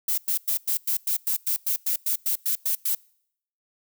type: noise bursts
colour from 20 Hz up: violet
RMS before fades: -24 dBFS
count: 15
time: 0.08-2.95 s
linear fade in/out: 5 ms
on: 98 ms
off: 100 ms
effects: noise-tail reverb RT60 0.7 s tail -26 dB re dry